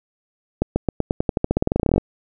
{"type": "accelerating click train", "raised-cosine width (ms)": 2, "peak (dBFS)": -4, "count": 23, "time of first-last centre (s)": [0.62, 1.98], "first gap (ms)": 140, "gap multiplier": 0.91, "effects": []}